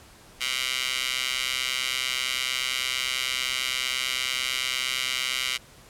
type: tone with high-pass filter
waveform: 15% pulse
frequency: 128.9 Hz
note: C3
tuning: 26 cents flat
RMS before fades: -28 dBFS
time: 0.4-5.58 s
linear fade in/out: 20 ms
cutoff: 2600 Hz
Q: 1.9
effects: pink hiss -51 dBFS RMS until 5.89 s + low-pass 12000 Hz 12 dB/octave